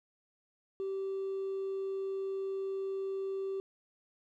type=tone with hard clipping; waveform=triangle; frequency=387.5 Hz; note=G4; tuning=20 cents flat; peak=-33 dBFS; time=0.8-3.6 s; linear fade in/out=0 ms; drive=2 dB; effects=none